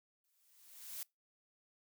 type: noise with exponential growth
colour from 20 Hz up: blue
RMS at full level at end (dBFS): -42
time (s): 0.24-1.03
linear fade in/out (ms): 2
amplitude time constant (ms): 170
effects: noise-tail reverb RT60 0.2 s tail -24 dB re dry